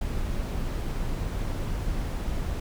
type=noise; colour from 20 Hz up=brown; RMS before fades=-29 dBFS; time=0.01-2.6 s; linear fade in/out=5 ms; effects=none